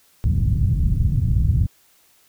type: low-pass noise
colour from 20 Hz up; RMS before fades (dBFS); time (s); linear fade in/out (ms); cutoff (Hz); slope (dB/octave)
white; -18; 0.24-1.67; 0; 130; 24
effects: white hiss -57 dBFS RMS until 2.28 s